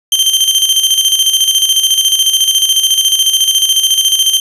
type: tone with tremolo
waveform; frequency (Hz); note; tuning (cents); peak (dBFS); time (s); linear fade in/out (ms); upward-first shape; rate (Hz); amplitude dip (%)
sawtooth; 3136; G7; 0; -3; 0.12-4.4; 2; square; 14; 55
effects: resampled to 32000 Hz + 7-bit